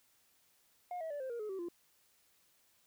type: tone with pitch steps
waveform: sine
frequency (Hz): 715 / 644.4 / 580.8 / 523.4 / 471.7 / 425.1 / 383.2 / 345.3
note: F5 / E5 / D5 / C5 / A#4 / G#4 / G4 / F4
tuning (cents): +41 / -39 / -19 / 0 / +20 / +40 / -39 / -20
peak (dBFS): -36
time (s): 0.91-1.686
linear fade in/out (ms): 2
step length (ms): 97
effects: tanh soft clip ceiling -37 dBFS + white hiss -71 dBFS RMS until 2.86 s